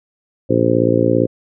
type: harmonic tone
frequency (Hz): 57.6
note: A#1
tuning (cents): -20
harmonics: 2 / 3 / 4 / 5 / 6 / 7 / 8 / 9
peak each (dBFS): -20 / -23 / -22 / -18 / -19 / -20 / -22 / -18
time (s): 0.49-1.27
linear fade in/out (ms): 20
effects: none